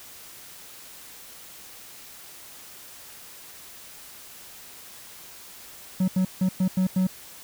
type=tone bursts at uneven times; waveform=triangle; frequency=186.1 Hz; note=F#3; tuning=10 cents sharp; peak=-17 dBFS; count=6; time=6-6.08 / 6.16-6.25 / 6.41-6.49 / 6.6-6.68 / 6.77-6.87 / 6.96-7.07 s; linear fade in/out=5 ms; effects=white hiss -45 dBFS RMS until 7.43 s